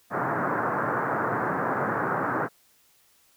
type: band-pass noise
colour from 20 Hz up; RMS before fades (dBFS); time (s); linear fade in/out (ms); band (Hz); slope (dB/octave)
white; -27; 0.1-2.49; 50; 110 to 1600; 48
effects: white hiss -62 dBFS RMS until 3.36 s